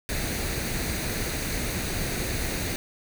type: noise with comb filter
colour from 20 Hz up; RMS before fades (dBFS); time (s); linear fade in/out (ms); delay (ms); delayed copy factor
pink; -29; 0.09-2.76; 0; 0.47; +0.5
effects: none